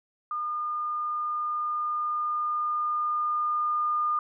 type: tone with level ramp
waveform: sine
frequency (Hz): 1214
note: D#6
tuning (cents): -43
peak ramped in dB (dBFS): -28 to -23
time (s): 0.31-4.19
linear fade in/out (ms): 2
effects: none